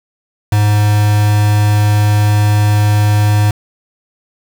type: tone with quantisation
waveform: triangle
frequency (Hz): 104.5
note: G#2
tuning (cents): +11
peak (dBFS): -6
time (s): 0.52-3.51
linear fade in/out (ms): 5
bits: 3
effects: none